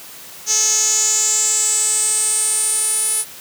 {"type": "tone with band-pass filter sweep", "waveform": "sawtooth", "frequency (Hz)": 432.9, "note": "A4", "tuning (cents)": -28, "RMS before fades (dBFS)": -17, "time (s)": [0.46, 3.25], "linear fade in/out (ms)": 50, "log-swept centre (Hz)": [6300, 10000], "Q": 9.7, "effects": ["white hiss -37 dBFS RMS until 3.4 s", "high-pass 80 Hz 12 dB/octave"]}